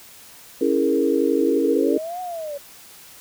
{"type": "chord", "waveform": "sine", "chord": "A# half-diminished seventh", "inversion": "first", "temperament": "equal", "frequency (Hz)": [277.2, 329.6, 415.3, 466.2], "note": ["C#4", "E4", "G#4", "A#4"], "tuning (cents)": [0, 0, 0, 0], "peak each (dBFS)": -22, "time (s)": [0.61, 1.98], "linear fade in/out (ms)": 5}
{"type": "linear two-way sweep", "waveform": "sine", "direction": "up then down", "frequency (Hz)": [293.7, 740, 558], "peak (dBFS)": -27, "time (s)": [1.39, 2.58], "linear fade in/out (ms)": 10, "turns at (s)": 2.21}
{"effects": ["white hiss -45 dBFS RMS until 3.2 s"]}